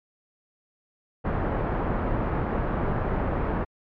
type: low-pass noise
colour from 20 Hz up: pink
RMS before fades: -26 dBFS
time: 1.24-3.65 s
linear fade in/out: 20 ms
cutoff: 1300 Hz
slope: 12 dB/octave
effects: low-pass 2000 Hz 12 dB/octave + MP3 64 kbps